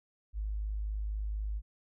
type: tone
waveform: sine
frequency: 52.1 Hz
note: G#1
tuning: 6 cents sharp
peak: -32 dBFS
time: 0.33-1.62 s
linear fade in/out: 50 ms
effects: none